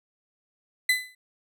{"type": "tone with exponential decay", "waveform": "35% pulse", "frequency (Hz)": 2011, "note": "B6", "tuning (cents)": 31, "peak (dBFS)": -15, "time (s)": [0.89, 1.15], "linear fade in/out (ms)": 5, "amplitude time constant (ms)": 55, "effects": []}